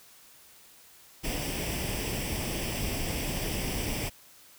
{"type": "noise with comb filter", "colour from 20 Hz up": "pink", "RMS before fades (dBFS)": -32, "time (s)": [1.23, 4.1], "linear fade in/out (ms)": 20, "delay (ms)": 0.37, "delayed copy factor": 0.65, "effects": ["white hiss -55 dBFS RMS until 4.58 s"]}